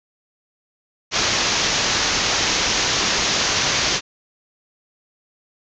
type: low-pass noise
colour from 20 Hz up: white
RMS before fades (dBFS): -20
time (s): 1.11-4.01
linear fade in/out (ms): 50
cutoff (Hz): 6700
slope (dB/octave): 96
effects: none